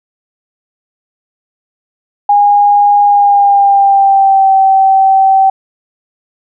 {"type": "tone with pitch glide", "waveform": "sine", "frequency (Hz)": [818, 772.1], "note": ["G#5", "G5"], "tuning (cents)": [-26, -26], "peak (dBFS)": -4, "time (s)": [2.29, 5.5], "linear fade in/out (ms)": 5, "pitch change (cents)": -100, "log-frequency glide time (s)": [3.04, 4.53], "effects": []}